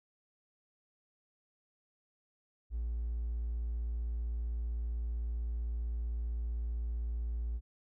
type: tone with hard clipping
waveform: triangle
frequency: 57.8 Hz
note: A#1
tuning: 14 cents flat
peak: -33 dBFS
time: 2.7-7.61 s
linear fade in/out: 50 ms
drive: 3 dB
effects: none